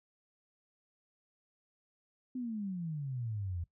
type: exponential sweep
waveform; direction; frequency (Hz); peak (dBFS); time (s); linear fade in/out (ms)
sine; down; 260 to 82.41; -35; 2.35-3.64; 5
effects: noise-tail reverb RT60 0.1 s tail -18 dB re dry